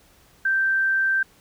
sine tone, 1565 Hz, G6, 3 cents flat, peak -18 dBFS, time 0.45-1.23 s, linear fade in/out 5 ms, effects pink hiss -56 dBFS RMS until 1.4 s

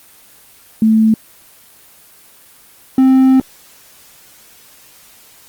sine / triangle tone pair in turn, 220.2 / 262.5 Hz, A3 / C4, +2 / +6 cents, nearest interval minor third, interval 304 cents, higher second, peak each -7 / -4 dBFS, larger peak second, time 0.82-1.14 / 2.98-3.4 s, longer second, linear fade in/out 2 ms, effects white hiss -44 dBFS RMS until 5.48 s + Opus 24 kbps

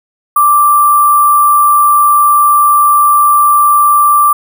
sine tone with sample-and-hold, 1174.7 Hz, D6, in tune, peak -4 dBFS, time 0.36-4.33 s, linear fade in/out 5 ms, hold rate 11025 Hz, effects none

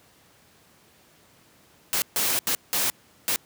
white noise bursts at uneven times, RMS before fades -24 dBFS, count 5, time 1.93-2.02 / 2.16-2.39 / 2.47-2.55 / 2.73-2.9 / 3.28-3.36 s, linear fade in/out 0 ms, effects pink hiss -57 dBFS RMS until 3.45 s + high-pass 100 Hz 12 dB/octave

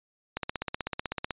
click train, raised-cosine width 0.3 ms, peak -14 dBFS, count 16, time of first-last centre 0.37-1.308 s, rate 16 Hz, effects resampled to 8000 Hz

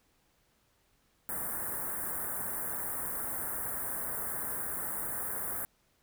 white band-stop noise, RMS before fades -36 dBFS, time 1.29-5.65 s, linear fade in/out 0 ms, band 1800 to 8900 Hz, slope 48 dB/octave, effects pink hiss -71 dBFS RMS until 6.02 s

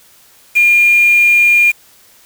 sine tone with quantisation, 2413 Hz, D7, 46 cents sharp, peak -6 dBFS, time 0.55-1.72 s, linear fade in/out 20 ms, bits 4, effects white hiss -46 dBFS RMS until 2.25 s

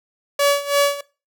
sawtooth tone with tremolo, 569 Hz, C#5, 45 cents sharp, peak -9 dBFS, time 0.39-1.01 s, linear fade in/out 5 ms, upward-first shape sine, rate 3 Hz, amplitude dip 85%, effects noise-tail reverb RT60 0.3 s tail -19 dB re dry

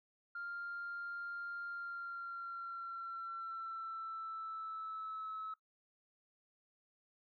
sine tone with pitch glide, 1397 to 1295.9 Hz, F6 to E6, 0 to -30 cents, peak -40 dBFS, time 0.35-5.54 s, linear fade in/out 5 ms, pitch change -130 cents, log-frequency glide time 1.67-5.33 s, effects noise-tail reverb RT60 0.1 s tail -17 dB re dry + tanh soft clip ceiling -37 dBFS

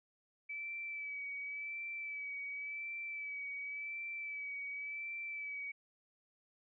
sine tone with vibrato, 2300 Hz, D7, 37 cents flat, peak -40 dBFS, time 0.49-5.72 s, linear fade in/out 10 ms, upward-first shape sine, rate 0.91 Hz, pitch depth 32 cents each way, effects none

